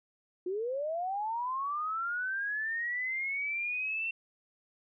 sine linear sweep, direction up, 349.2 to 2711 Hz, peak -31 dBFS, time 0.46-4.11 s, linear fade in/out 5 ms, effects none

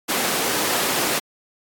pink high-pass noise, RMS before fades -22 dBFS, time 0.08-1.2 s, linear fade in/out 20 ms, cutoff 290 Hz, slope 12 dB/octave, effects AAC 64 kbps

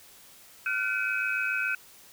sine tone cluster, 1410 / 1517 / 2311 / 2544 Hz, F6 / F#6 / D7 / D#7, +16 / +43 / -28 / +38 cents, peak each -33 / -29 / -38 / -31 dBFS, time 0.66-1.75 s, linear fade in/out 2 ms, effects white hiss -53 dBFS RMS until 2.12 s

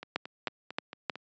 two click trains, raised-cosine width 0.3 ms, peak -13 / -24 dBFS, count 4 / 6, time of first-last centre 0.16-1.097 / 0.03-1.156 s, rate 3.2 / 4.44 Hz, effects high-pass 200 Hz 12 dB/octave + resampled to 16000 Hz

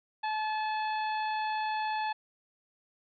harmonic tone, 863 Hz, A5, 34 cents flat, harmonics 1 / 2 / 3 / 4 / 5, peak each -30 / -39 / -42 / -47 / -47 dBFS, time 0.23-2.13 s, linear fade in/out 10 ms, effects none

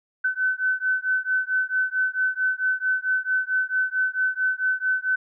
sine beating tone pair, 1515 / 1519.5 Hz, F#6 / F#6, +40 / +46 cents, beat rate 4.5 Hz, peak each -24 dBFS, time 0.24-5.16 s, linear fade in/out 10 ms, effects none

